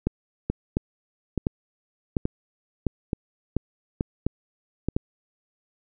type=two click trains; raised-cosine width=3 ms; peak=-11 / -9 dBFS; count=6 / 8; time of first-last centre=0.5-4.886 / 0.07-4.965 s; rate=1.14 / 1.43 Hz; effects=none